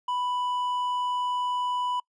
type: tone with hard clipping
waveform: sine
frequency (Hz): 990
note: B5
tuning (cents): +4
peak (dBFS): -27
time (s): 0.08-2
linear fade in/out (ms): 5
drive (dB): 5
effects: noise-tail reverb RT60 0.1 s tail -26 dB re dry + resampled to 22050 Hz